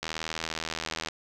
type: click train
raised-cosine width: 0.2 ms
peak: -14 dBFS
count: 86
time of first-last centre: 0.03-1.086 s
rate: 80.5 Hz
effects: none